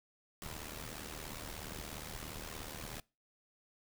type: noise with amplitude modulation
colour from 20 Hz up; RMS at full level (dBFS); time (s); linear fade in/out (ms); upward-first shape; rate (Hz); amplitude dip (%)
pink; -42; 0.42-3; 0; sine; 77; 75
effects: noise-tail reverb RT60 0.3 s tail -24 dB re dry